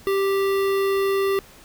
square tone with notch filter, 392 Hz, G4, in tune, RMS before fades -21 dBFS, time 0.07-1.39 s, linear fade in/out 0 ms, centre 7000 Hz, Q 0.82, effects pink hiss -48 dBFS RMS until 1.64 s

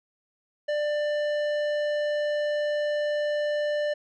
sine tone with tanh clipping, 593 Hz, D5, 17 cents sharp, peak -26 dBFS, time 0.68-3.94 s, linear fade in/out 10 ms, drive 13 dB, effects none

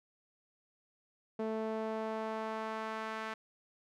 sawtooth tone with band-pass filter sweep, 220 Hz, A3, in tune, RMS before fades -38 dBFS, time 1.39-3.34 s, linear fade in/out 5 ms, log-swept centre 470 to 1500 Hz, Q 1.2, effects none

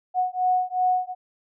sine beating tone pair, 733 / 735.7 Hz, F#5 / F#5, -16 / -10 cents, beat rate 2.7 Hz, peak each -23 dBFS, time 0.14-1.15 s, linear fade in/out 50 ms, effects none

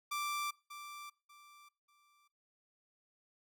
sawtooth tone with echo, 1174.7 Hz, D6, in tune, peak -32 dBFS, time 0.11-0.51 s, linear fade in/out 10 ms, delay 590 ms, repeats 3, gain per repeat -11 dB, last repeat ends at 2.28 s, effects noise-tail reverb RT60 0.4 s tail -24 dB re dry

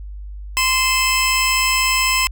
20% pulse tone pair together, 1038 / 2612 Hz, C6 / E7, -14 / -17 cents, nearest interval octave + major third, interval 1597 cents, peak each -13 dBFS, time 0.57-2.27 s, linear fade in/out 0 ms, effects added 50 Hz sine -29 dBFS peak until 2.31 s

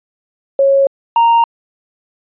sine / triangle tone pair in turn, 549 / 928.7 Hz, C#5 / A#5, -17 / -7 cents, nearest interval major sixth, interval 910 cents, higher second, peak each -7 / -5 dBFS, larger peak second, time 0.59-0.87 / 1.16-1.44 s, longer neither, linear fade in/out 2 ms, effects resampled to 8000 Hz

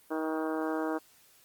harmonic tone with a mistuned harmonic, 158.2 Hz, D#3, 29 cents sharp, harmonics 2 / 3 / 4 / 5 / 6 / 7 / 8 / 9 / 10, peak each -32 / -36 / -38 / -40 / -42 / -43 / -44 / -45 / -46 dBFS, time 0.1-0.99 s, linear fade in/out 20 ms, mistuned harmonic 8, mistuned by -19 cents, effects white hiss -61 dBFS RMS until 1.44 s + Opus 32 kbps

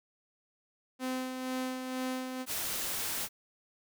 sawtooth tone with tremolo, 257.2 Hz, C4, 30 cents flat, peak -28 dBFS, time 0.99-2.46 s, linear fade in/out 50 ms, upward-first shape sine, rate 2.1 Hz, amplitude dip 45%
white noise, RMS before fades -35 dBFS, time 2.46-3.29 s, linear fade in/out 50 ms
effects none

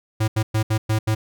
square tone bursts at uneven times, 109.1 Hz, A2, 14 cents flat, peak -18 dBFS, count 6, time 0.2-0.28 / 0.36-0.43 / 0.54-0.63 / 0.7-0.78 / 0.89-0.99 / 1.07-1.15 s, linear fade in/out 10 ms, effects none

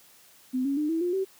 sine tone with pitch steps, 255.9 / 277.5 / 300.8 / 326.2 / 353.6 / 383.4 Hz, C4 / C#4 / D4 / E4 / F4 / G4, -38 / +2 / +42 / -18 / +22 / -38 cents, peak -24 dBFS, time 0.53-1.25 s, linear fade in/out 20 ms, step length 120 ms, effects white hiss -56 dBFS RMS until 1.39 s + high-pass 80 Hz 12 dB/octave

